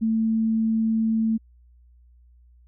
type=tone; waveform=sine; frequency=222.7 Hz; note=A3; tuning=21 cents sharp; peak=-19 dBFS; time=0.01-1.38 s; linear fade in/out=20 ms; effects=added 60 Hz sine -51 dBFS peak until 2.67 s